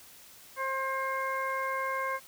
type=harmonic tone; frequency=532 Hz; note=C5; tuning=29 cents sharp; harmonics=1 / 2 / 3 / 4; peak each=-36 / -32 / -37 / -38 dBFS; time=0.56-2.2 s; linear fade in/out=50 ms; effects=white hiss -53 dBFS RMS until 2.27 s